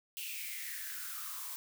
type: noise with high-pass filter sweep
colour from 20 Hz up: blue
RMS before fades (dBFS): -42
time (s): 0.17-1.56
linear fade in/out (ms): 0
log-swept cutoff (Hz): 2800 to 960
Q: 6.8
effects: none